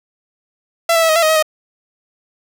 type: tone with pitch steps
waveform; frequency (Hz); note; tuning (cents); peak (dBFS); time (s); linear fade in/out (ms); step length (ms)
sawtooth; 671 / 659 / 651 / 628 / 674 / 626 / 636 / 622; E5 / E5 / E5 / D#5 / E5 / D#5 / D#5 / D#5; +31 / -1 / -22 / +16 / +38 / +10 / +38 / -1; -7; 0.89-1.426; 5; 67
effects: none